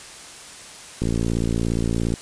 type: click train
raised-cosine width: 3 ms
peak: -10 dBFS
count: 65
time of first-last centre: 1.02-2.139 s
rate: 57.2 Hz
effects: white hiss -40 dBFS RMS until 2.21 s + resampled to 22050 Hz